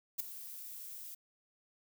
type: noise with ADSR envelope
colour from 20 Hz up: violet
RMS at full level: -32 dBFS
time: 0.18-1.15 s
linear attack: 19 ms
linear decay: 8 ms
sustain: -15 dB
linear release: 8 ms
effects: none

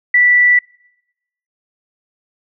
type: tone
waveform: sine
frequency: 1965 Hz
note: B6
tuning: 9 cents flat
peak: -7 dBFS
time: 0.14-0.59 s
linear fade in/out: 5 ms
effects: noise-tail reverb RT60 0.9 s tail -26 dB re dry

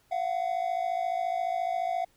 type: tone pair together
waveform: triangle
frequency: 686 / 740.4 Hz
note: F5 / F#5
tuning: -31 / +1 cents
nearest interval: minor second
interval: 132 cents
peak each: -28 dBFS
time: 0.11-2.05 s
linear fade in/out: 10 ms
effects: pink hiss -66 dBFS RMS until 2.16 s

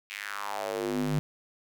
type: tone with high-pass filter sweep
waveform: square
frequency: 50.8 Hz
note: G#1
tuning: 38 cents flat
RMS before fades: -32 dBFS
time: 0.1-1.19 s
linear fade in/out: 0 ms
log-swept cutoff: 2500 to 150 Hz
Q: 3.5
effects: none

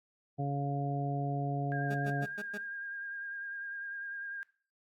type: harmonic tone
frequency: 141 Hz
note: C#3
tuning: 30 cents sharp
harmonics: 1 / 2 / 3 / 4 / 5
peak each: -32 / -39 / -42 / -46 / -38 dBFS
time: 0.38-2.26 s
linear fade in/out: 20 ms
type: tone with vibrato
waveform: sine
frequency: 1612 Hz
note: G6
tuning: 48 cents sharp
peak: -38 dBFS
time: 1.72-4.43 s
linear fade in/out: 0 ms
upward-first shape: triangle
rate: 10 Hz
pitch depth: 31 cents each way
type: tone bursts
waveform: 20% pulse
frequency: 207.7 Hz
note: G#3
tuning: in tune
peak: -35 dBFS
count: 5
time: 1.9-2.58 s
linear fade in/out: 10 ms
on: 48 ms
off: 110 ms
effects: noise-tail reverb RT60 0.4 s tail -19 dB re dry + AAC 64 kbps

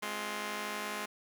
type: chord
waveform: 5% pulse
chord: F minor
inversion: first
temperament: just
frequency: 209.5 / 261.9 / 349.2 Hz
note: Ab3 / C4 / F4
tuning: +15 / +2 / 0 cents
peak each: -27 / -33 / -32 dBFS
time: 0.02-1.06 s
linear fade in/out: 10 ms
effects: none

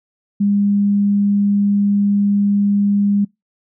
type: tone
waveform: sine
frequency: 202.4 Hz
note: G#3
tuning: 44 cents flat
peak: -12 dBFS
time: 0.4-3.25 s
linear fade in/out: 10 ms
effects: noise-tail reverb RT60 0.2 s tail -26 dB re dry

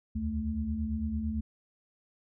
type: tone cluster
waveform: sine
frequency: 71.5 / 80.4 / 219.4 Hz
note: D2 / E2 / A3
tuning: -46 / -43 / -5 cents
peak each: -35 / -36 / -32 dBFS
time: 0.15-1.41 s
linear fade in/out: 10 ms
effects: none

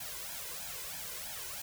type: noise with flanger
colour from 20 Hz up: white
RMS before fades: -42 dBFS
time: 0-1.62 s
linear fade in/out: 5 ms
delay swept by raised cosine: 1.2 to 2.03 ms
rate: 3.1 Hz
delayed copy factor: +0.9
effects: none

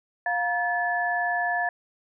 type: tone cluster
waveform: sine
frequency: 707 / 949 / 1730 Hz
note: F5 / A#5 / A6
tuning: +21 / +31 / -30 cents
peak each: -26 / -34 / -26 dBFS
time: 0.26-1.69 s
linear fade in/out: 2 ms
effects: none

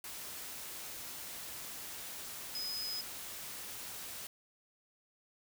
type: tone in noise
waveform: sine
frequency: 5050 Hz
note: D#8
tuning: 25 cents sharp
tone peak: -37 dBFS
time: 2.55-3.01 s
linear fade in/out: 2 ms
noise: white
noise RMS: -45 dBFS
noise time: 0.04-4.27 s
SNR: +5 dB
effects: none

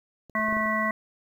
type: clicks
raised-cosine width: 2 ms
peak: -35 / -33 / -29 / -26 / -26 / -34 / -32 dBFS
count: 7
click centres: 0.297 / 0.395 / 0.486 / 0.526 / 0.568 / 0.611 / 0.658 s
type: harmonic tone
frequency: 217.1 Hz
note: A3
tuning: 23 cents flat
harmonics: 1 / 3 / 5 / 7 / 9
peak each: -30 / -31 / -28 / -38 / -27 dBFS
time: 0.35-0.91 s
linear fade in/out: 2 ms
effects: 9-bit

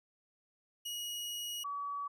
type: tone pair in turn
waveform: sawtooth / sine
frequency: 2898 / 1139.5 Hz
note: F#7 / C#6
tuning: -37 / +47 cents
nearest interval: octave + major third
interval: 1616 cents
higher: first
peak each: -35 / -36 dBFS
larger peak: first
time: 0.85-1.64 / 1.64-2.08 s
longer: first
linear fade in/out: 10 ms
effects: none

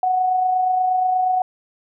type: tone with amplitude modulation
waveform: sine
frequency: 740 Hz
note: F#5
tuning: in tune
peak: -14 dBFS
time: 0.03-1.42 s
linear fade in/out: 2 ms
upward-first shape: sine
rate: 28.4 Hz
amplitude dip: 35%
effects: none

